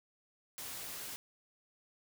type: noise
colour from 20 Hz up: white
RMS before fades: -44 dBFS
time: 0.58-1.16 s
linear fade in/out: 0 ms
effects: none